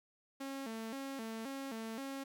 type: tone with vibrato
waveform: sawtooth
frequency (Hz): 246.9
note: B3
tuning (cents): 0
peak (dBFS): -37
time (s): 0.4-2.24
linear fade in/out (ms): 10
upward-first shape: square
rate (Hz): 1.9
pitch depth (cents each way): 170
effects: none